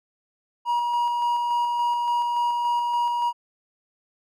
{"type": "tone with tremolo", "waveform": "triangle", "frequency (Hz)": 956, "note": "A#5", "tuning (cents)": 43, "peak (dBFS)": -18, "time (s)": [0.65, 3.33], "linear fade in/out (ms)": 50, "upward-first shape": "square", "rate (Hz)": 3.5, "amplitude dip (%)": 25, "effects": []}